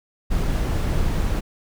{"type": "noise", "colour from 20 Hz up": "brown", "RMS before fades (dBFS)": -21, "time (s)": [0.3, 1.41], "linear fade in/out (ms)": 20, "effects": []}